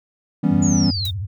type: chord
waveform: triangle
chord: C# half-diminished seventh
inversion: first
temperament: equal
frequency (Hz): 164.81 / 196 / 246.9 / 277.2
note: E3 / G3 / B3 / C#4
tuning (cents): 0 / 0 / 0 / 0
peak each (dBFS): -18 / -17 / -19 / -19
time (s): 0.43-0.91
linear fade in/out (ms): 10
type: tone with vibrato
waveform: sine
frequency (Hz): 95.5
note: G2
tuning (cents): -45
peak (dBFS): -23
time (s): 0.5-1.27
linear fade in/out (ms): 20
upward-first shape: sine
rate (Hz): 14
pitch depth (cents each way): 200
type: linear sweep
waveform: sine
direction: down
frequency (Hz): 6980 to 3557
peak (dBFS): -23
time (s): 0.62-1.11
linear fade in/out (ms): 10
type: noise with exponential decay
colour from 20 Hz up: blue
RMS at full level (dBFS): -29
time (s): 1.05-1.14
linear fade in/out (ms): 2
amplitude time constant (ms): 19
effects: none